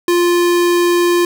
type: tone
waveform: square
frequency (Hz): 349.2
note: F4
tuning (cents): 0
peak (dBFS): -11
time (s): 0.08-1.25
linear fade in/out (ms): 2
effects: none